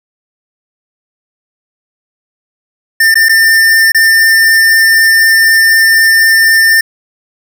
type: tone with dropouts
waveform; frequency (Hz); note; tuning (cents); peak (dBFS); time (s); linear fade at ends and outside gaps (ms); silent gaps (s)
square; 1798; A6; +37; -5; 3-6.81; 5; 3.143-3.154 / 3.286-3.293 / 3.92-3.946
effects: 7-bit